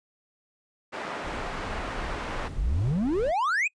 white band-pass noise, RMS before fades -35 dBFS, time 0.92-2.49 s, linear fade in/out 20 ms, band 190 to 1400 Hz, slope 12 dB/octave
brown noise with tremolo, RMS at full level -35 dBFS, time 1.21-3.33 s, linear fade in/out 50 ms, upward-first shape sine, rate 2.6 Hz, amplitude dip 25%
triangle exponential sweep, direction up, 41.2 to 2599 Hz, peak -21 dBFS, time 2.57-3.68 s, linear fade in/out 10 ms
effects noise-tail reverb RT60 0.1 s tail -26 dB re dry + resampled to 22050 Hz

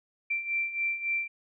sine beating tone pair, 2349 / 2352.6 Hz, D7 / D7, 0 / +2 cents, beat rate 3.6 Hz, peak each -34 / -29 dBFS, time 0.3-1.28 s, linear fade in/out 10 ms, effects none

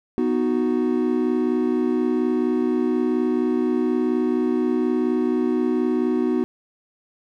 triangle chord, B major, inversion none, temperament equal, 246.9 / 311.1 / 370 Hz, B3 / D#4 / F#4, 0 / 0 / 0 cents, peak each -20 / -22 / -21 dBFS, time 0.18-6.44 s, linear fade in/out 0 ms, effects none

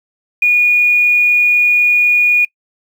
sine tone with quantisation, 2448 Hz, D#7, 29 cents flat, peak -7 dBFS, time 0.42-2.45 s, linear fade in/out 5 ms, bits 6, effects noise-tail reverb RT60 0.1 s tail -24 dB re dry

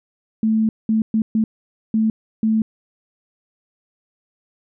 sine tone bursts at uneven times, 220 Hz, A3, in tune, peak -14 dBFS, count 6, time 0.43-0.69 / 0.89-1.02 / 1.14-1.22 / 1.35-1.44 / 1.94-2.1 / 2.43-2.62 s, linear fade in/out 2 ms, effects none

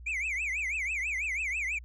triangle tone with vibrato, 2301 Hz, D7, 36 cents flat, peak -28 dBFS, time 0.06-1.79 s, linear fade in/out 10 ms, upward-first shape triangle, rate 6.1 Hz, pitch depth 270 cents each way, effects added 60 Hz sine -44 dBFS peak until 1.84 s + resampled to 24000 Hz

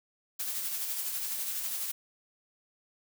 blue noise with tremolo, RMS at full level -33 dBFS, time 0.39-1.92 s, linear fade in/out 10 ms, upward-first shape sine, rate 12 Hz, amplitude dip 35%, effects none

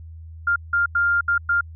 sine tone bursts at uneven times, 1400 Hz, F6, 4 cents sharp, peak -16 dBFS, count 5, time 0.47-0.56 / 0.73-0.86 / 0.95-1.21 / 1.28-1.38 / 1.49-1.61 s, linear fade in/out 5 ms, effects added 81 Hz sine -36 dBFS peak until 1.75 s

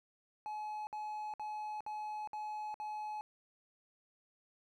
triangle tone bursts, 850 Hz, G#5, 40 cents sharp, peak -37 dBFS, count 6, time 0.46-3.21 s, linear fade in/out 0 ms, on 410 ms, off 58 ms, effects none

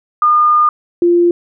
sine tone pair in turn, 1215 / 346.9 Hz, D#6 / F4, -42 / -12 cents, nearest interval octave + minor seventh, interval 2170 cents, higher first, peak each -7 dBFS, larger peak neither, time 0.22-0.69 / 1.02-1.31 s, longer first, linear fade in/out 2 ms, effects none

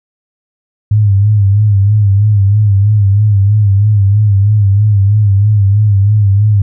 sine tone with vibrato, 102.3 Hz, G#2, 26 cents flat, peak -5 dBFS, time 0.91-6.62 s, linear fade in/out 5 ms, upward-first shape sine, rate 3.1 Hz, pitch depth 80 cents each way, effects none

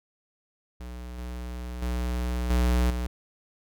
square tone with level steps, 61 Hz, B1, 21 cents flat, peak -37 / -34 / -27 / -21 / -28 dBFS, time 0.8-3.07 s, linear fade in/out 5 ms, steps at 1.18 / 1.82 / 2.5 / 2.9 s, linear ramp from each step 5 ms, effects none

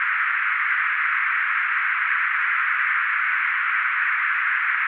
pink band-pass noise, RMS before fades -22 dBFS, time 0-4.87 s, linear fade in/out 2 ms, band 1300 to 2200 Hz, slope 48 dB/octave, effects none

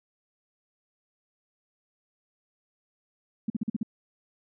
sine tone bursts, 220 Hz, A3, in tune, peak -24 dBFS, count 6, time 3.48-3.831 s, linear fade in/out 5 ms, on 21 ms, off 45 ms, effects none

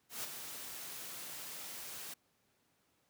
white noise with ADSR envelope, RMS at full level -39 dBFS, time 0.09-2.14 s, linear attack 140 ms, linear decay 27 ms, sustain -7 dB, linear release 6 ms, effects pink hiss -75 dBFS RMS until 3.09 s + high-pass 100 Hz 12 dB/octave

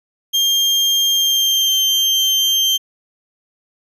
35% pulse tone with pitch glide, 3200 to 3149 Hz, G7 to G7, +35 to +7 cents, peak -11 dBFS, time 0.33-2.78 s, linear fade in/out 20 ms, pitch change -28 cents, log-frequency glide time 1.12-1.76 s, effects resampled to 32000 Hz

